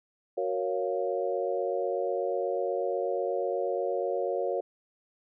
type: chord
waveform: sine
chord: Gb major seventh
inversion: none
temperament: equal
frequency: 370 / 466.2 / 554.4 / 698.5 Hz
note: Gb4 / Bb4 / Db5 / F5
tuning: 0 / 0 / 0 / 0 cents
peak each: -33 / -32 / -31 / -35 dBFS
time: 0.37-4.61 s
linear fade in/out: 10 ms
effects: none